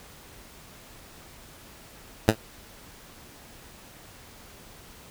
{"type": "tone with exponential decay", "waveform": "10% pulse", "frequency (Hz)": 110.3, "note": "A2", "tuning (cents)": 5, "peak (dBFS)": -4, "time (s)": [2.28, 2.36], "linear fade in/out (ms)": 5, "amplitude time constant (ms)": 17, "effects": ["pink hiss -49 dBFS RMS until 5.1 s"]}